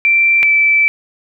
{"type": "tone pair in turn", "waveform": "sine", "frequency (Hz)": [2349, 2321], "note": ["D7", "D7"], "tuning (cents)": [0, -21], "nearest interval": "unison", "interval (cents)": 21, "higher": "first", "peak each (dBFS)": -8, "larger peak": "neither", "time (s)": [[0.05, 0.43], [0.43, 0.88]], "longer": "second", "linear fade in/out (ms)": 0, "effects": []}